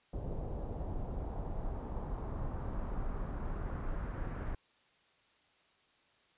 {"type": "noise with low-pass filter sweep", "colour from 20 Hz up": "brown", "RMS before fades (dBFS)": -38, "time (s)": [0.13, 4.55], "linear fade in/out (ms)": 5, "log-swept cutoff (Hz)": [650, 1600], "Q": 1.7, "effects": ["white hiss -69 dBFS RMS until 6.37 s", "resampled to 8000 Hz"]}